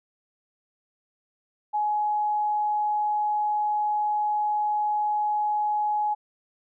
sine tone, 841 Hz, G#5, 22 cents sharp, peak -22 dBFS, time 1.73-6.15 s, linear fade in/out 20 ms, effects none

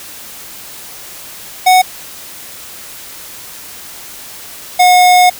square tone pair in turn, 740 / 724.8 Hz, F#5 / F#5, 0 / -36 cents, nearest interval unison, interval 36 cents, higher first, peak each -5 dBFS, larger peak neither, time 1.66-1.82 / 4.79-5.3 s, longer second, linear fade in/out 10 ms, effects white hiss -31 dBFS RMS until 5.39 s

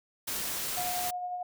white noise, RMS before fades -34 dBFS, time 0.27-1.11 s, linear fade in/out 10 ms
sine tone with tremolo, 720 Hz, F#5, 47 cents flat, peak -31 dBFS, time 0.77-1.43 s, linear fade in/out 5 ms, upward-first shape sine, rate 11 Hz, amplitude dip 35%
effects none

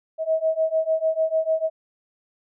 sine beating tone pair, 636 / 642.7 Hz, D#5 / E5, +38 / -44 cents, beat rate 6.7 Hz, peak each -23 / -22 dBFS, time 0.18-1.7 s, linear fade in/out 50 ms, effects none

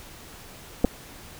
clicks, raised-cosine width 2 ms, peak -6 dBFS, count 2, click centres 0.844 / 0.848 s, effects pink hiss -45 dBFS RMS until 1.39 s

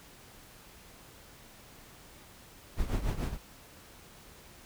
brown noise with tremolo, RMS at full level -28 dBFS, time 2.76-3.38 s, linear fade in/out 50 ms, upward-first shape triangle, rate 6.8 Hz, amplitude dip 80%, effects pink hiss -54 dBFS RMS until 4.65 s

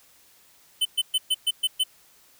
square tone bursts, 3039 Hz, F#7, 46 cents sharp, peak -20 dBFS, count 7, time 0.81-1.838 s, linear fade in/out 10 ms, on 44 ms, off 120 ms, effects white hiss -57 dBFS RMS until 2.39 s

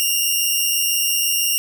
10% pulse tone pair together, 2768 / 2854 Hz, F7 / F7, -16 / +37 cents, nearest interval minor second, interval 53 cents, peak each -11 dBFS, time 0-1.58 s, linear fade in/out 0 ms, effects none

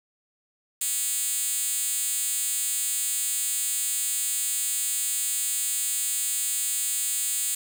5% pulse tone with high-pass filter, 280 Hz, C#4, 18 cents sharp, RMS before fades -27 dBFS, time 0.81-7.55 s, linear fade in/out 5 ms, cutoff 7800 Hz, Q 1.3, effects 8-bit

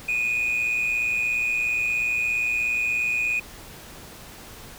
sine tone pair together, 2463 / 2580 Hz, D#7 / E7, -18 / -38 cents, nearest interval minor second, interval 80 cents, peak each -20 / -28 dBFS, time 0.08-3.4 s, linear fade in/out 10 ms, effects tanh soft clip ceiling -19 dBFS + pink hiss -43 dBFS RMS until 4.78 s

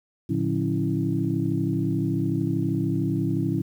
sine tone cluster, 113.8 / 146.3 / 179.7 / 276.9 / 328.2 Hz, A#2 / D3 / F3 / C#4 / E4, -41 / -6 / +50 / -2 / -8 cents, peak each -28 dBFS, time 0.29-3.62 s, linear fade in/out 10 ms, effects tanh soft clip ceiling -10 dBFS + 9-bit

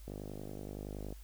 click train, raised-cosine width 2 ms, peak -30 dBFS, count 54, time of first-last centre 0.08-1.125 s, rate 50.7 Hz, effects added 50 Hz sine -48 dBFS peak until 1.23 s + white hiss -62 dBFS RMS until 1.23 s

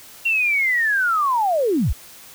sine linear sweep, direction down, 2759 to 30.87 Hz, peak -16 dBFS, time 0.25-1.93 s, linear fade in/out 10 ms, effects white hiss -43 dBFS RMS until 2.34 s

